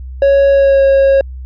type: tone with pitch glide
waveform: triangle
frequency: 554.4 to 545.2 Hz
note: C#5 to C#5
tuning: 0 to -29 cents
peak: -4 dBFS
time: 0.22-1.21 s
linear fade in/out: 2 ms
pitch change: -29 cents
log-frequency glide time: 0.5-0.83 s
effects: added 64 Hz sine -24 dBFS peak until 1.45 s + resampled to 11025 Hz